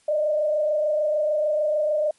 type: tone with frequency modulation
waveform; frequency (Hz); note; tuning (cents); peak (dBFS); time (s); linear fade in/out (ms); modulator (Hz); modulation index
sine; 606; D#5; -46; -19; 0.08-2.11; 5; 26.7; 0.76
effects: white hiss -61 dBFS RMS until 2.18 s + MP3 48 kbps